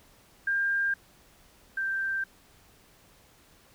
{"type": "tone pair in turn", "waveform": "sine", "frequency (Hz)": [1600, 1570.7], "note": ["G6", "G6"], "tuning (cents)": [35, 3], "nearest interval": "unison", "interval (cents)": 32, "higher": "first", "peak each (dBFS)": [-24, -27], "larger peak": "first", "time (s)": [[0.47, 0.94], [1.77, 2.24]], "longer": "neither", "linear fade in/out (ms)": 5, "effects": ["pink hiss -59 dBFS RMS until 3.74 s"]}